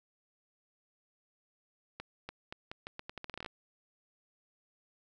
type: accelerating click train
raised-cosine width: 0.3 ms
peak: -25 dBFS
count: 16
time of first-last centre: 2-3.462 s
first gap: 290 ms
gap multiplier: 0.81
effects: none